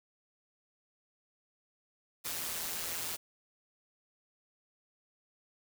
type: noise with amplitude modulation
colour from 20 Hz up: white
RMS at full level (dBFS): -35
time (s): 2.24-3.17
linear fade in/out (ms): 20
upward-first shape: sine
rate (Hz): 167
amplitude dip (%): 60
effects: none